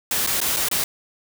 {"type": "noise with dropouts", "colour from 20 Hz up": "white", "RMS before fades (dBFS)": -22, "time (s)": [0.11, 0.84], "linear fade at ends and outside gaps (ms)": 2, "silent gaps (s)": [[0.265, 0.272], [0.404, 0.414], [0.564, 0.568], [0.686, 0.713]], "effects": []}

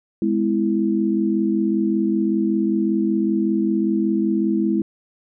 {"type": "chord", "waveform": "sine", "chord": "E major", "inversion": "first", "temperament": "equal with one note detuned", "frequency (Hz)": [207.7, 252.9, 329.6], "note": ["G#3", "B3", "E4"], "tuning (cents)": [0, 41, 0], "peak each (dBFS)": [-20, -25, -20], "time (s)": [0.22, 4.82], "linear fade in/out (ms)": 2, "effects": []}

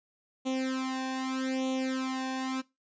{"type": "tone with flanger", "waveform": "sawtooth", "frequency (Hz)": 261.6, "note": "C4", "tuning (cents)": 0, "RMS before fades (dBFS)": -32, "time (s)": [0.45, 2.62], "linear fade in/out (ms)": 20, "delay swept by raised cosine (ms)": [0.3, 1.16], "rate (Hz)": 0.81, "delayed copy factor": 1, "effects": ["noise-tail reverb RT60 0.2 s tail -18 dB re dry", "resampled to 16000 Hz"]}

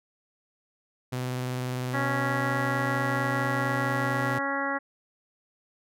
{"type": "tone with vibrato", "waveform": "sawtooth", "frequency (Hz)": 126.4, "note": "B2", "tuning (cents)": 41, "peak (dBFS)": -25, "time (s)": [1.12, 4.39], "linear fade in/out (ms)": 10, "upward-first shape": "sine", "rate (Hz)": 20, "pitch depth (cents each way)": 27}
{"type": "harmonic tone", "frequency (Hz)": 277.2, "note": "C#4", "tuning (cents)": 0, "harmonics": [1, 2, 3, 4, 5, 6, 7], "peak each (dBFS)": [-34, -34, -34, -34, -34, -34, -34], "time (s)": [1.93, 4.79], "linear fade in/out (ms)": 20}
{"effects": []}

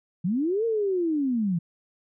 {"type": "linear two-way sweep", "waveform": "sine", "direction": "up then down", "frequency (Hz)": [160.6, 466.2, 160.6], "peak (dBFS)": -22, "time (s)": [0.24, 1.59], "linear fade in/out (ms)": 10, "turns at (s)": 0.65, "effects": []}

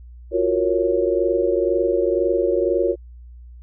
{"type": "chord", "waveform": "sine", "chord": "Gb major seventh", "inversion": "third", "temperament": "equal with one note detuned", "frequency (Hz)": [348, 370, 466.2, 554.4], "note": ["F4", "Gb4", "Bb4", "Db5"], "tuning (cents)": [-6, 0, 0, 0], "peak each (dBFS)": -22, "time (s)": [0.31, 2.96], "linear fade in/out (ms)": 50, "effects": ["added 60 Hz sine -38 dBFS peak until 3.62 s"]}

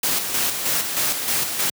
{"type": "noise with tremolo", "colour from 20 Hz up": "white", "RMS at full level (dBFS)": -21, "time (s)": [0.03, 1.7], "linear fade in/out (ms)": 5, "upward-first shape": "square", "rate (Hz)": 3.2, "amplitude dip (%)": 45, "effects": ["high-pass 100 Hz 12 dB/octave"]}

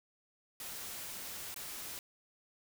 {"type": "noise with dropouts", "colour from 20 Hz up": "white", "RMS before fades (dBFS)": -44, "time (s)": [0.6, 1.99], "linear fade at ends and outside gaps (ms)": 1, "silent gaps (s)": [1.543, 1.561], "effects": []}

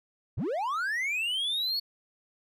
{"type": "linear sweep", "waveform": "triangle", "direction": "up", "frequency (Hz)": [69, 4447], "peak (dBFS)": -26, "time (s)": [0.37, 1.8], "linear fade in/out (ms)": 10, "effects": []}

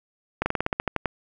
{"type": "slowing click train", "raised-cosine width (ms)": 0.5, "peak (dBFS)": -8, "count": 11, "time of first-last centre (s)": [0.42, 1.057], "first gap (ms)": 40, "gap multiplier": 1.1, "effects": []}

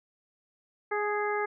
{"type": "harmonic tone with a mistuned harmonic", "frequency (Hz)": 415.3, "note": "G#4", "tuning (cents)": 0, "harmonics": [1, 2, 3, 4, 5], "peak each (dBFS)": [-30, -33, -35, -36, -37], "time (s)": [0.91, 1.46], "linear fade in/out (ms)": 10, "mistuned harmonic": 2, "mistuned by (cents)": 16, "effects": []}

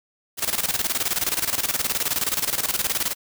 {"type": "noise with tremolo", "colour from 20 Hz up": "white", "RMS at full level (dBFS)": -22, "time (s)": [0.37, 3.15], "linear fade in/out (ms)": 50, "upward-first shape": "square", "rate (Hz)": 19, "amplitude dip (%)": 75, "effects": []}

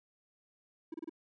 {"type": "tone bursts", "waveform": "triangle", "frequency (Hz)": 323.3, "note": "E4", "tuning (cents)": -34, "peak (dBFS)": -36, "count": 4, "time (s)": [0.92, 1.095], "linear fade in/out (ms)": 5, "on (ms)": 22, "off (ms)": 29, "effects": []}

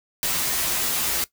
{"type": "noise with comb filter", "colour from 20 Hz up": "white", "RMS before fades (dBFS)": -24, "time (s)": [0.23, 1.24], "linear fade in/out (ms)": 0, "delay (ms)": 10, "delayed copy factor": -0.95, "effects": ["noise-tail reverb RT60 0.1 s tail -17 dB re dry"]}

